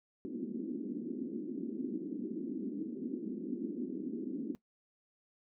white band-pass noise, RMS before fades -39 dBFS, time 0.25-4.55 s, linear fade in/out 0 ms, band 210 to 340 Hz, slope 48 dB/octave, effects noise-tail reverb RT60 0.1 s tail -17 dB re dry

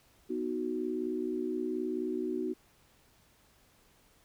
sine chord, B major, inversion none, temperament equal, 246.9 / 311.1 / 370 Hz, B3 / D#4 / F#4, 0 / 0 / 0 cents, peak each -37 / -36 / -34 dBFS, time 0.29-2.54 s, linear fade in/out 20 ms, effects pink hiss -65 dBFS RMS until 4.24 s

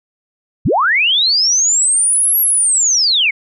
sine linear two-way sweep, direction up then down, 51.91 to 11650 to 2092 Hz, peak -10 dBFS, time 0.65-3.31 s, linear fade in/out 10 ms, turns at 2.4 s, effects none

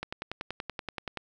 click train, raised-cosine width 0.3 ms, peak -18 dBFS, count 13, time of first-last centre 0.03-1.173 s, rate 10.5 Hz, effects none

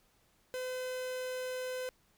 45% pulse tone, 509 Hz, C5, 48 cents flat, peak -36 dBFS, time 0.54-1.89 s, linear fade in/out 0 ms, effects pink hiss -70 dBFS RMS until 2.17 s

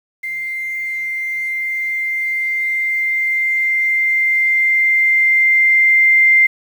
sine tone with level ramp, 2093 Hz, C7, in tune, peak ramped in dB -21 to -7 dBFS, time 0.23-6.47 s, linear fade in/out 10 ms, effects 7-bit

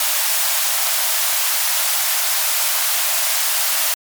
white high-pass noise, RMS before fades -18 dBFS, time 0-3.94 s, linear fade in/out 2 ms, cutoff 580 Hz, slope 96 dB/octave, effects MP3 96 kbps

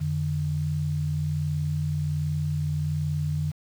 sine tone pair together, 89.01 / 150.3 Hz, F2 / D3, +33 / +40 cents, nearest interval major sixth, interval 907 cents, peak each -30 / -25 dBFS, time 0-3.52 s, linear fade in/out 20 ms, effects 8-bit

